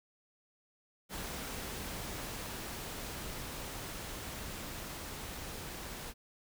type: noise with level ramp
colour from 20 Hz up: pink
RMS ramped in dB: -41 to -44 dBFS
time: 1.09-6.14 s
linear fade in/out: 50 ms
effects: none